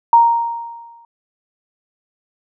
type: tone with exponential decay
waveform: sine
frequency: 932.3 Hz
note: A#5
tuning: in tune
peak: -4 dBFS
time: 0.13-1.05 s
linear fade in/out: 2 ms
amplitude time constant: 200 ms
effects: none